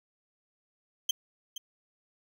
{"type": "tone with echo", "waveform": "30% pulse", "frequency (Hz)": 3136, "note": "G7", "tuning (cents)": 0, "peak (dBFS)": -21, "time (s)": [1.09, 1.11], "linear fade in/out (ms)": 5, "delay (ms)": 470, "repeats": 1, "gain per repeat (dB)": -12, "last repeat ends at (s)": 1.58, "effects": []}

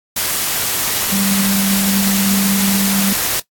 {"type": "tone in noise", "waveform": "sine", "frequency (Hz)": 196, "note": "G3", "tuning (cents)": 0, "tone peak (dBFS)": -15, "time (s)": [1.12, 3.13], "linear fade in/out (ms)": 5, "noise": "white", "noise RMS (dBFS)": -18, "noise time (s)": [0.16, 3.4], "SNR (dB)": 0, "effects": ["noise-tail reverb RT60 0.1 s tail -18 dB re dry", "AAC 64 kbps"]}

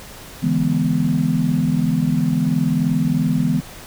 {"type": "chord", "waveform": "sine", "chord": "E dominant seventh", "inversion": "third", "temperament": "equal with one note detuned", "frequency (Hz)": [144.39, 164.81, 207.7, 246.9], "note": ["D3", "E3", "G#3", "B3"], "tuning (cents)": [-29, 0, 0, 0], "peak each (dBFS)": [-23, -19, -23, -20], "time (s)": [0.42, 3.61], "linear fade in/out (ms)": 20, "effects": ["pink hiss -38 dBFS RMS until 3.86 s"]}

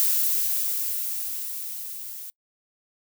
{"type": "noise with level ramp", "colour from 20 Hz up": "violet", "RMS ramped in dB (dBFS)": [-21, -38], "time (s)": [0, 2.3], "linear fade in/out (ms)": 0, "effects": ["noise-tail reverb RT60 0.1 s tail -25 dB re dry"]}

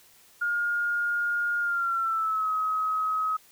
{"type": "tone with pitch glide", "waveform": "sine", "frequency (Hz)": [1420, 1272.4], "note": ["F6", "D#6"], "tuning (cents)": [28, 38], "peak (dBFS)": -24, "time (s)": [0.41, 3.37], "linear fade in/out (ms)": 10, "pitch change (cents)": -190, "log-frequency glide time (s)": [1.6, 2.5], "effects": ["white hiss -57 dBFS RMS until 3.51 s"]}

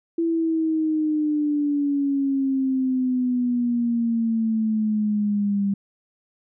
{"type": "exponential sweep", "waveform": "sine", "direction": "down", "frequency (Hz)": [334.4, 197.9], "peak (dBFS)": -19, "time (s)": [0.18, 5.74], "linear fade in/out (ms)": 5, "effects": []}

